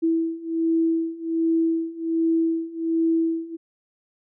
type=beating tone pair; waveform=sine; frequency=327.3 / 328.6 Hz; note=E4 / E4; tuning=-12 / -5 cents; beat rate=1.3 Hz; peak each=-24 / -22 dBFS; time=0.02-3.57 s; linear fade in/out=20 ms; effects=none